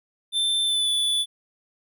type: tone with pitch glide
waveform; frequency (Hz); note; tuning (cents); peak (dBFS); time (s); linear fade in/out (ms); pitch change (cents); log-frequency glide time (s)
square; 3553 to 3466; A7 to A7; +16 to -27; -21; 0.32-1.26; 50; -43; 0.64-0.89
effects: none